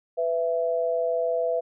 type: tone pair together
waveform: sine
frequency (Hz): 498.3 / 664.8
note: B4 / E5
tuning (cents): +15 / +15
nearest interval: perfect fourth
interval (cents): 500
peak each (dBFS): -25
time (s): 0.17-1.61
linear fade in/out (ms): 20
effects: none